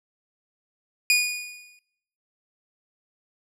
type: tone with exponential decay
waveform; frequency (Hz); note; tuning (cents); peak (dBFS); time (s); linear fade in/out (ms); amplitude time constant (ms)
sawtooth; 2456; D#7; -23; -11; 1.1-1.79; 1; 150
effects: noise-tail reverb RT60 0.7 s tail -19 dB re dry + low-pass 12000 Hz 12 dB/octave